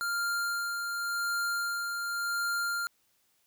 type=tone with tremolo; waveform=square; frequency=1396.9 Hz; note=F6; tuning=in tune; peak=-29 dBFS; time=0.01-2.87 s; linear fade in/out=0 ms; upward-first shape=sine; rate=0.9 Hz; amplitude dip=35%; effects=white hiss -71 dBFS RMS until 3.46 s